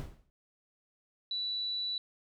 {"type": "noise with exponential decay", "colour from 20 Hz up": "brown", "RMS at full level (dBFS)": -36, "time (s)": [0, 0.3], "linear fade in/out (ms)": 0, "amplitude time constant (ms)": 65}
{"type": "tone", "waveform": "sine", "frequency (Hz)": 3951, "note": "B7", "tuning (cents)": 0, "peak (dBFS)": -32, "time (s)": [1.31, 1.98], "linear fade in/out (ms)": 2}
{"effects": []}